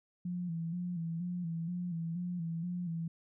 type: tone with vibrato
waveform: sine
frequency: 171.4 Hz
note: F3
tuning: 32 cents flat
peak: -34 dBFS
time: 0.25-3.08 s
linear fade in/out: 5 ms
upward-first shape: square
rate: 2.1 Hz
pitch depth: 61 cents each way
effects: none